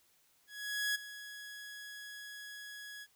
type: tone with ADSR envelope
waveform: sawtooth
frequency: 1673 Hz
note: G#6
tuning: 12 cents sharp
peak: -27 dBFS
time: 0.47-3.07 s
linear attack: 480 ms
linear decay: 14 ms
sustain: -15 dB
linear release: 48 ms
effects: white hiss -70 dBFS RMS until 3.15 s